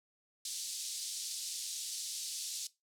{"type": "band-pass noise", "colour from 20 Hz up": "pink", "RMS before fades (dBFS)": -41, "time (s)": [0.45, 2.67], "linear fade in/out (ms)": 2, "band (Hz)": [4100, 10000], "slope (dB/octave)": 24, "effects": ["noise-tail reverb RT60 0.2 s tail -18 dB re dry"]}